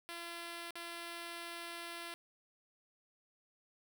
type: tone with dropouts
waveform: 5% pulse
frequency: 340.8 Hz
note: F4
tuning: 42 cents flat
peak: -32 dBFS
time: 0.09-2.14 s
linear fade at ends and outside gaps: 0 ms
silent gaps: 0.707-0.755 s
effects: 12-bit